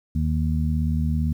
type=harmonic tone; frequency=77.78 Hz; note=D#2; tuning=in tune; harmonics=1 / 2 / 3; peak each=-22 / -25 / -27 dBFS; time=0.15-1.33 s; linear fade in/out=5 ms; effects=9-bit